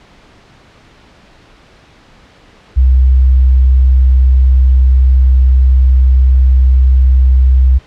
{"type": "tone", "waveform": "sine", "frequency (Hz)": 64.4, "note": "C2", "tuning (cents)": -27, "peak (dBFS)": -4, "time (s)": [2.76, 7.79], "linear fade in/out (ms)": 20, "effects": ["pink hiss -43 dBFS RMS until 7.86 s", "low-pass 4000 Hz 12 dB/octave"]}